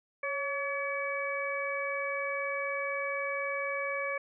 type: harmonic tone with a mistuned harmonic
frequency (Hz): 569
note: C#5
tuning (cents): +45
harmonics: 1 / 2 / 3 / 4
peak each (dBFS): -35 / -38 / -39 / -35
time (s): 0.23-4.18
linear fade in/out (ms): 5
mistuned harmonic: 1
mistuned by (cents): -48
effects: none